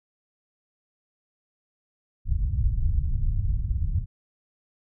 pink low-pass noise, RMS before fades -24 dBFS, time 2.25-4.06 s, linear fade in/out 50 ms, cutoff 110 Hz, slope 24 dB/octave, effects none

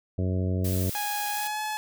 harmonic tone, 92.5 Hz, F#2, in tune, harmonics 1 / 2 / 3 / 4 / 5 / 6 / 7, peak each -25 / -31 / -35 / -37 / -39 / -41 / -42 dBFS, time 0.18-0.9 s, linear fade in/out 5 ms
blue noise, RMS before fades -35 dBFS, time 0.64-1.48 s, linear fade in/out 10 ms
sawtooth tone with pitch glide, 828 to 855.7 Hz, G#5 to A5, -5 to -48 cents, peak -25 dBFS, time 0.95-1.77 s, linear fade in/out 0 ms, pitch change +57 cents, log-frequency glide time 1.3-1.61 s
effects none

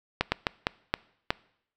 slowing click train, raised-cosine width 0.3 ms, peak -7 dBFS, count 6, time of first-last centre 0.21-1.305 s, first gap 110 ms, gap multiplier 1.35, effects noise-tail reverb RT60 0.7 s tail -23 dB re dry

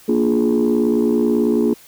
sine chord, Bb dominant seventh, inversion none, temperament just, 233.1 / 291.4 / 349.6 / 419.5 Hz, Bb3 / D4 / F4 / Ab4, 0 / -13 / +2 / +17 cents, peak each -16 / -19 / -19 / -18 dBFS, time 0.08-1.74 s, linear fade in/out 10 ms, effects tanh soft clip ceiling -8 dBFS + white hiss -46 dBFS RMS until 1.87 s

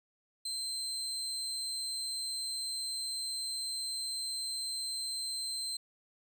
30% pulse tone, 4118 Hz, C8, 28 cents flat, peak -32 dBFS, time 0.45-5.77 s, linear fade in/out 5 ms, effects none

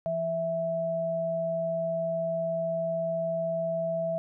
sine tone pair together, 168.35 / 658 Hz, E3 / E5, +37 / -3 cents, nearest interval 2 octaves, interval 2360 cents, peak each -36 / -27 dBFS, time 0.06-4.18 s, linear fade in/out 0 ms, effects none

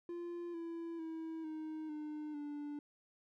triangle tone with pitch steps, 345.8 / 334.4 / 323.4 / 312.7 / 302.4 / 292.5 Hz, F4 / E4 / E4 / D#4 / D#4 / D4, -17 / +25 / -33 / +9 / -49 / -7 cents, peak -39 dBFS, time 0.09-2.79 s, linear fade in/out 2 ms, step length 450 ms, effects none

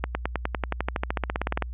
accelerating click train, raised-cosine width 0.5 ms, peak -10 dBFS, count 22, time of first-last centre 0.04-1.623 s, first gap 110 ms, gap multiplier 0.96, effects added 60 Hz sine -32 dBFS peak until 1.73 s + resampled to 8000 Hz

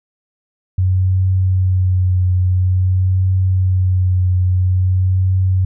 sine tone with vibrato, 92.5 Hz, F#2, in tune, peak -11 dBFS, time 0.78-5.65 s, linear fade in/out 5 ms, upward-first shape triangle, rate 0.49 Hz, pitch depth 26 cents each way, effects none

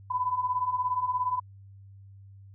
sine beating tone pair, 987.8 / 1004.8 Hz, B5 / B5, 0 / +30 cents, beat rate 17 Hz, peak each -31 / -27 dBFS, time 0.1-1.4 s, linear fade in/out 10 ms, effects added 98 Hz sine -47 dBFS peak until 2.54 s

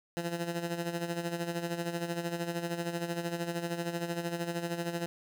15% pulse tone with tremolo, 170.7 Hz, F3, 39 cents flat, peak -24 dBFS, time 0.17-5.06 s, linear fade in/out 0 ms, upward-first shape sine, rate 13 Hz, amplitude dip 65%, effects none

